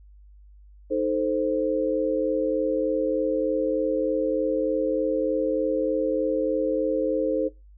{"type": "chord", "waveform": "sine", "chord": "A diminished", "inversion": "second", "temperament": "equal", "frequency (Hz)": [311.1, 440, 523.3], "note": ["Eb4", "A4", "C5"], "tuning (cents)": [0, 0, 0], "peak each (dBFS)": [-27, -26, -25], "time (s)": [0.9, 7.49], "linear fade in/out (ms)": 20, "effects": ["noise-tail reverb RT60 0.2 s tail -17 dB re dry", "added 50 Hz sine -47 dBFS peak until 7.77 s"]}